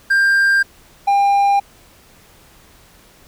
triangle tone pair in turn, 1592 / 800.8 Hz, G6 / G5, +26 / +37 cents, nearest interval octave, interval 1189 cents, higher first, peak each -9 dBFS, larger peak neither, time 0.1-0.63 / 1.07-1.6 s, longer neither, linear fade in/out 10 ms, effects pink hiss -48 dBFS RMS until 3.27 s

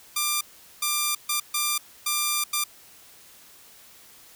5% pulse tone bursts at uneven times, 1190 Hz, D6, 22 cents sharp, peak -11 dBFS, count 6, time 0.16-0.41 / 0.82-1.15 / 1.29-1.4 / 1.54-1.78 / 2.06-2.44 / 2.53-2.64 s, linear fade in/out 5 ms, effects white hiss -51 dBFS RMS until 4.35 s

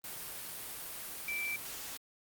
sine tone in noise, 2335 Hz, D7, 11 cents flat, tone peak -34 dBFS, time 1.28-1.56 s, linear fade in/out 2 ms, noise white, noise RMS -43 dBFS, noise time 0.04-1.97 s, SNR +6 dB, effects Opus 32 kbps

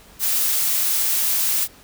blue noise, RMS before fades -20 dBFS, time 0.19-1.68 s, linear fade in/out 50 ms, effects pink hiss -48 dBFS RMS until 1.83 s

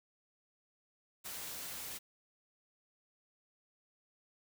white noise, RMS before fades -44 dBFS, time 1.24-1.99 s, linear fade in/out 20 ms, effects none

